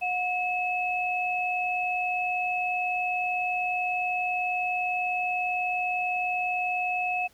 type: tone pair together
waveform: sine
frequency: 726.2 / 2588 Hz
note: F#5 / E7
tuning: -33 / -32 cents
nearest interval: octave + minor seventh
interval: 2201 cents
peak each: -28 dBFS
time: 0.01-7.28 s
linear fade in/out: 20 ms
effects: pink hiss -60 dBFS RMS until 7.33 s